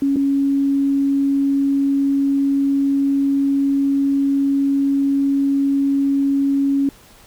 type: tone with dropouts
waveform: sine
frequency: 277.2 Hz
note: C#4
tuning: in tune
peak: -14 dBFS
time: 0.02-6.89 s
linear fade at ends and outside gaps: 2 ms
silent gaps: 0.16-0.166 s
effects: pink hiss -47 dBFS RMS until 7.26 s